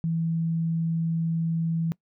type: tone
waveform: sine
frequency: 164.5 Hz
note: E3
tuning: 3 cents flat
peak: -23 dBFS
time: 0.04-1.92 s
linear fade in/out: 0 ms
effects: noise-tail reverb RT60 0.1 s tail -22 dB re dry